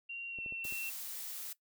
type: tone with pitch glide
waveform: sine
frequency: 2759 to 2707 Hz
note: F7 to E7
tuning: -22 to +45 cents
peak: -39 dBFS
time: 0.09-0.9 s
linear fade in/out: 10 ms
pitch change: -33 cents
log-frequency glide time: 0.29-0.42 s
type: clicks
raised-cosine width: 2 ms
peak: -38 dBFS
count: 5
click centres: 0.387 / 0.462 / 0.524 / 0.652 / 0.724 s
type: noise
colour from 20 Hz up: blue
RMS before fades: -43 dBFS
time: 0.64-1.53 s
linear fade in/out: 5 ms
effects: noise-tail reverb RT60 0.1 s tail -18 dB re dry